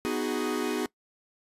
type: chord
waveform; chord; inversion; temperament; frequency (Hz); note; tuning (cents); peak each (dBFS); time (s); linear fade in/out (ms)
45% pulse; G# minor seventh; first; equal with one note detuned; 248.7 / 311.1 / 370 / 415.3; B3 / D#4 / F#4 / G#4; +12 / 0 / 0 / 0; -33; 0.05-0.86; 0
effects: noise-tail reverb RT60 0.1 s tail -21 dB re dry + resampled to 32000 Hz